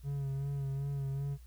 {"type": "tone with vibrato", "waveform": "triangle", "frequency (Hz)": 138.59, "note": "C#3", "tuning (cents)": 0, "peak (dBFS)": -31, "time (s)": [0.03, 1.38], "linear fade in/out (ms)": 50, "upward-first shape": "sine", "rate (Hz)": 2.6, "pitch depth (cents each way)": 32, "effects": ["added 60 Hz sine -50 dBFS peak until 1.46 s", "white hiss -67 dBFS RMS until 1.46 s"]}